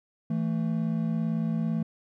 triangle tone pair together, 164.81 / 222.7 Hz, E3 / A3, 0 / +21 cents, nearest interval perfect fourth, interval 521 cents, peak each -26 dBFS, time 0.3-1.83 s, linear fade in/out 5 ms, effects none

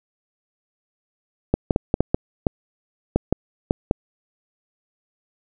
clicks, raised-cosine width 2 ms, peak -3 dBFS, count 11, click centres 1.54 / 1.708 / 1.761 / 1.941 / 2.006 / 2.145 / 2.468 / 3.16 / 3.326 / 3.709 / 3.911 s, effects none

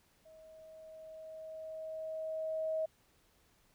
sine tone with level ramp, 635 Hz, D#5, 35 cents sharp, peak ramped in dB -55 to -31 dBFS, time 0.25-2.86 s, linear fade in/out 10 ms, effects pink hiss -70 dBFS RMS until 3.74 s

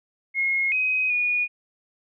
sine tone with pitch steps, 2158 / 2521 / 2453 Hz, C#7 / D#7 / D#7, -47 / +22 / -25 cents, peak -20 dBFS, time 0.34-1.48 s, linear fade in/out 50 ms, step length 380 ms, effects none

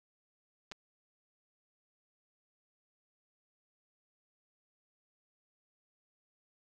clicks, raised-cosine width 0.2 ms, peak -27 dBFS, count 2, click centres 0.715 / 0.72 s, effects none

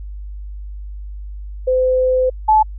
sine tone pair in turn, 512 / 864.1 Hz, C5 / A5, -38 / -32 cents, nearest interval major sixth, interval 906 cents, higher second, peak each -12 / -8 dBFS, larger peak second, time 1.67-2.3 / 2.48-2.63 s, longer first, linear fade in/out 10 ms, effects added 50 Hz sine -27 dBFS peak until 2.78 s

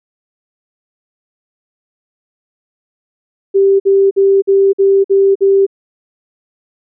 sine tone bursts, 392 Hz, G4, in tune, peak -6 dBFS, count 7, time 3.54-5.666 s, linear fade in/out 20 ms, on 260 ms, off 51 ms, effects none

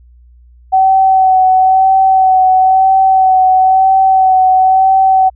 sine tone with vibrato, 758 Hz, F#5, 42 cents sharp, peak -5 dBFS, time 0.72-5.3 s, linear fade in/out 20 ms, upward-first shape sine, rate 1 Hz, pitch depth 20 cents each way, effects added 60 Hz sine -39 dBFS peak until 5.35 s

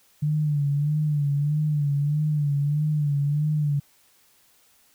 sine tone with vibrato, 147.3 Hz, D3, 6 cents sharp, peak -20 dBFS, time 0.22-3.8 s, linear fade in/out 10 ms, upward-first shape sine, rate 1.6 Hz, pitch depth 64 cents each way, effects white hiss -60 dBFS RMS until 4.94 s

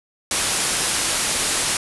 white low-pass noise, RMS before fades -22 dBFS, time 0.31-1.77 s, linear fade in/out 2 ms, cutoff 11000 Hz, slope 96 dB/octave, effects none

